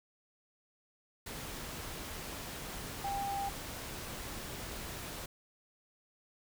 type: tone in noise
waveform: sine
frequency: 796 Hz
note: G5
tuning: 26 cents sharp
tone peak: -34 dBFS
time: 3.04-3.49 s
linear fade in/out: 5 ms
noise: pink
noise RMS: -43 dBFS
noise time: 1.26-5.26 s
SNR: +6 dB
effects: none